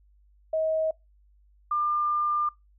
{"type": "tone pair in turn", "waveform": "sine", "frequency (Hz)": [635, 1198.7], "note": ["D#5", "D6"], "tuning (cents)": [35, 35], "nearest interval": "major seventh", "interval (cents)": 1100, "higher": "second", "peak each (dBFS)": -23, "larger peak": "neither", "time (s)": [[0.53, 0.91], [1.71, 2.49]], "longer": "second", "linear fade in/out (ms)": 5, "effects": ["noise-tail reverb RT60 0.2 s tail -23 dB re dry", "added 50 Hz sine -57 dBFS peak until 2.78 s"]}